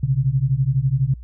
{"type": "beating tone pair", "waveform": "sine", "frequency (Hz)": [127.7, 139.7], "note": ["C3", "C#3"], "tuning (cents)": [-42, 14], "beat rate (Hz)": 12, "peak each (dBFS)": -19, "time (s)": [0.03, 1.14], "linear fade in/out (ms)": 5, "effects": ["added 60 Hz sine -34 dBFS peak until 1.23 s"]}